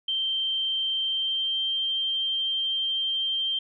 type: tone with pitch glide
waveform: sine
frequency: 3136 to 3154 Hz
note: G7 to G7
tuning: 0 to +10 cents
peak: -24 dBFS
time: 0.08-3.59 s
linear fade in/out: 5 ms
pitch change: +10 cents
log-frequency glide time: 1.01-1.79 s
effects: none